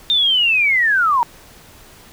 sine linear sweep, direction down, 3650 to 910 Hz, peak -12 dBFS, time 0.1-1.23 s, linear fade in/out 0 ms, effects pink hiss -44 dBFS RMS until 2.12 s

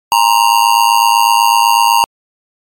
square tone with amplitude modulation, 932.3 Hz, A#5, in tune, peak -4 dBFS, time 0.12-2.04 s, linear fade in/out 0 ms, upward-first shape sine, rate 108 Hz, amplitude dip 85%, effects MP3 64 kbps

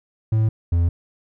triangle tone pair in turn, 110 / 85.23 Hz, A2 / F2, 0 / -42 cents, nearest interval major third, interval 442 cents, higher first, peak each -13 dBFS, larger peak neither, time 0.32-0.49 / 0.72-0.89 s, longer neither, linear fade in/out 5 ms, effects none

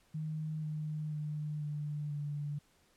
sine tone with pitch steps, 155.56 / 153.15 / 150.78 / 148.45 / 146.15 Hz, D#3 / D#3 / D3 / D3 / D3, 0 / -27 / +46 / +19 / -8 cents, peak -35 dBFS, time 0.14-2.59 s, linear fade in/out 10 ms, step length 490 ms, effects pink hiss -69 dBFS RMS until 2.96 s + low-pass 12000 Hz 12 dB/octave

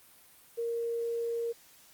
sine tone with quantisation, 466 Hz, A#4, 1 cent flat, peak -30 dBFS, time 0.57-1.53 s, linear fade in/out 20 ms, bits 10, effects white hiss -58 dBFS RMS until 1.93 s + Opus 32 kbps

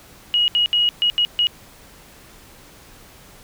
sine tone bursts at uneven times, 2896 Hz, F#7, 38 cents flat, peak -14 dBFS, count 6, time 0.34-0.48 / 0.55-0.66 / 0.73-0.89 / 1.02-1.1 / 1.18-1.25 / 1.39-1.47 s, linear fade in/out 0 ms, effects pink hiss -46 dBFS RMS until 3.43 s

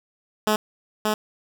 10% pulse tone with echo, 213.6 Hz, G#3, 49 cents sharp, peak -10 dBFS, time 0.47-0.56 s, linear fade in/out 2 ms, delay 580 ms, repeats 1, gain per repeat -2 dB, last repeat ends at 1.14 s, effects none

